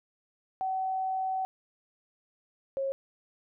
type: tone pair in turn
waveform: sine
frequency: 758 / 542.5 Hz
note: F#5 / C#5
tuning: +42 / -37 cents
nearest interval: tritone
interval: 579 cents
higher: first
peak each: -28 dBFS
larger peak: neither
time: 0.61-1.45 / 2.77-2.92 s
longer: first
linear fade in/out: 0 ms
effects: none